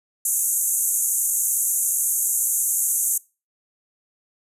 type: band-pass noise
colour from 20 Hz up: white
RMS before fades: -22 dBFS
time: 0.25-3.18 s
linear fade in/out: 5 ms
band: 6400 to 13000 Hz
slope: 96 dB/octave
effects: noise-tail reverb RT60 0.3 s tail -23 dB re dry